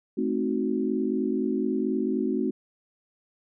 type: chord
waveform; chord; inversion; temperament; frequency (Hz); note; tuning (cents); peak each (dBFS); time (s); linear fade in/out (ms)
sine; A diminished seventh; none; equal with one note detuned; 217.5 / 261.6 / 311.1 / 370; A3 / C4 / Eb4 / Gb4; -20 / 0 / 0 / 0; -29 / -28 / -31 / -29; 0.17-2.51; 10
effects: none